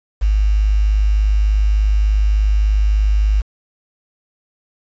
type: tone with quantisation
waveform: sine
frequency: 51.7 Hz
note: G#1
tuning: 7 cents flat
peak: -11 dBFS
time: 0.21-3.42 s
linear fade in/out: 20 ms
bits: 6
effects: resampled to 16000 Hz